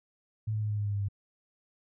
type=tone with pitch steps; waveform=sine; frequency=108.6 / 107.29 / 106 / 104.72 / 103.46 / 102.21 / 100.98 / 99.76 Hz; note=A2 / A2 / G#2 / G#2 / G#2 / G#2 / G#2 / G2; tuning=-22 / -43 / +36 / +15 / -6 / -27 / -48 / +31 cents; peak=-28 dBFS; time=0.47-1.086 s; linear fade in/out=10 ms; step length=77 ms; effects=none